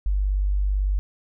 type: tone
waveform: sine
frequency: 49 Hz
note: G1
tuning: in tune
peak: -19 dBFS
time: 0.06-0.99 s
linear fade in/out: 0 ms
effects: none